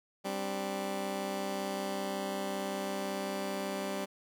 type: chord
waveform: 15% pulse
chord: G suspended fourth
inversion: none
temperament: just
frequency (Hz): 196 / 261.3 / 294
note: G3 / C4 / D4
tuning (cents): 0 / -2 / +2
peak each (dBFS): -30 / -35 / -36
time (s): 0.24-4.06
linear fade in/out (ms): 20
effects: none